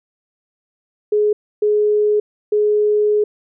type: tone bursts at uneven times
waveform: sine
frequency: 420 Hz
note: G#4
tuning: 19 cents sharp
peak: -12 dBFS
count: 3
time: 1.12-1.33 / 1.62-2.2 / 2.52-3.24 s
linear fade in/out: 5 ms
effects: none